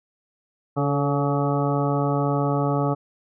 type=harmonic tone with a mistuned harmonic; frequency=141.8 Hz; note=C#3; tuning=40 cents sharp; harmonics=1 / 2 / 3 / 4 / 5 / 6 / 8 / 9; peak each=-23 / -26 / -28 / -29 / -30 / -31 / -32 / -33 dBFS; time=0.76-2.95 s; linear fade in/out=20 ms; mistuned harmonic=3; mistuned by=+32 cents; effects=none